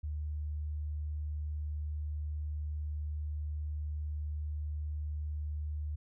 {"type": "tone", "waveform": "sine", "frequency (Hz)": 75.2, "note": "D2", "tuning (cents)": 42, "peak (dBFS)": -34, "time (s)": [0.03, 5.96], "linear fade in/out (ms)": 10, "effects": []}